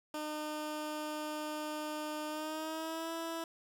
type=tone with pitch glide; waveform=15% pulse; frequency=304.1 to 329.7 Hz; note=D#4 to E4; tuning=-40 to 0 cents; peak=-31 dBFS; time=0.14-3.44 s; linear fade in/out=2 ms; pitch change=+140 cents; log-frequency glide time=2.27-3.12 s; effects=none